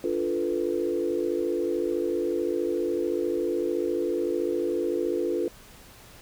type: chord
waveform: sine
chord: B half-diminished seventh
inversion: first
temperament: equal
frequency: 293.7 / 349.2 / 440 / 493.9 Hz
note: D4 / F4 / A4 / B4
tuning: 0 / 0 / 0 / 0 cents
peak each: -33 / -27 / -30 / -31 dBFS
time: 0.04-5.48 s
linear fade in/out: 2 ms
effects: pink hiss -50 dBFS RMS until 6.21 s